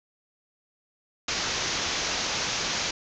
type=low-pass noise; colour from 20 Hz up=white; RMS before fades=-29 dBFS; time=1.28-2.91 s; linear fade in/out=5 ms; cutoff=6700 Hz; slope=96 dB/octave; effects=none